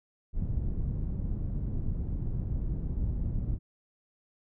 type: low-pass noise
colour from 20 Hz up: pink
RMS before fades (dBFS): -31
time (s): 0.33-3.59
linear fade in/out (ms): 50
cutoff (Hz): 150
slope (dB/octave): 12
effects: none